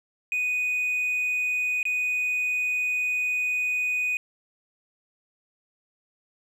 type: tone with dropouts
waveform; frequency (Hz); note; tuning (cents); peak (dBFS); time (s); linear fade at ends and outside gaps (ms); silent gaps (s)
triangle; 2486; D#7; -2; -21; 0.32-4.17; 1; 1.829-1.853
effects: tanh soft clip ceiling -17 dBFS